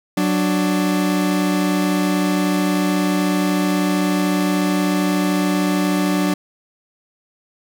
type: tone pair together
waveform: 40% pulse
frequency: 185.71 / 295.2 Hz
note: F#3 / D4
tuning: +7 / +9 cents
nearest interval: minor sixth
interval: 802 cents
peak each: -18 dBFS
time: 0.17-6.34 s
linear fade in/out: 5 ms
effects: none